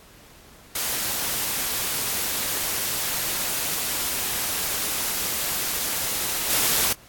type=noise with level steps; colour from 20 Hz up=white; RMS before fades=-26 / -21 dBFS; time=0.75-6.93 s; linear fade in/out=5 ms; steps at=6.49 s; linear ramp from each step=20 ms; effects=pink hiss -50 dBFS RMS until 7.08 s + AAC 64 kbps